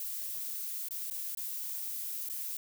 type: noise with dropouts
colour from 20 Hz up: violet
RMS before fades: -38 dBFS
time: 0-2.57 s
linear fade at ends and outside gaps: 2 ms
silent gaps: 0.886-0.908 / 1.101-1.109 / 1.35-1.372 / 2.289-2.297 s
effects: none